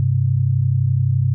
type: tone pair together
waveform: sine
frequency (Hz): 100.03 / 131.8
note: G2 / C3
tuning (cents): +36 / +13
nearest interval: perfect fourth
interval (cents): 477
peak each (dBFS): -18 / -16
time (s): 0-1.34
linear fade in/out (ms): 0
effects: none